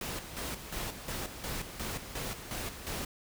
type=noise with tremolo; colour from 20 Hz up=pink; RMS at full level=-37 dBFS; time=0.01-3.05 s; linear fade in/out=2 ms; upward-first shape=square; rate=2.8 Hz; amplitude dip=60%; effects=none